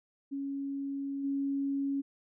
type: tone with level steps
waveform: sine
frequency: 277.1 Hz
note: C#4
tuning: 1 cent flat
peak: -33 / -29 dBFS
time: 0.31-2.02 s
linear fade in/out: 20 ms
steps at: 1.23 s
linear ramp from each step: 20 ms
effects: none